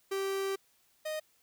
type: tone pair in turn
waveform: 45% pulse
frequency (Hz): 389.5 / 619.7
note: G4 / D#5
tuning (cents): -11 / -7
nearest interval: minor sixth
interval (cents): 804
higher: second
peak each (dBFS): -31 / -34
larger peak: first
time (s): 0.11-0.56 / 1.05-1.2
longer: first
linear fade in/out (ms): 10
effects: white hiss -69 dBFS RMS until 1.42 s